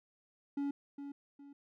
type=tone with echo; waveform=triangle; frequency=282.3 Hz; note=C#4; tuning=32 cents sharp; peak=-31 dBFS; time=0.57-0.71 s; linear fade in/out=5 ms; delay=410 ms; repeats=2; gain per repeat=-9 dB; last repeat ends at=1.53 s; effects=none